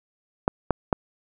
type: clicks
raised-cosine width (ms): 1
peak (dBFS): -5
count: 3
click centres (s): 0.479 / 0.707 / 0.928
effects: none